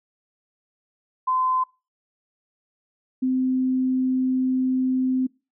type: tone pair in turn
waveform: sine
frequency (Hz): 1027 / 258.1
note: C6 / C4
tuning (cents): -33 / -23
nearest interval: 2 octaves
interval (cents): 2390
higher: first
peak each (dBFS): -19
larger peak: neither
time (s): 1.27-1.64 / 3.22-5.27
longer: second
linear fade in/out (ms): 10
effects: noise-tail reverb RT60 0.3 s tail -24 dB re dry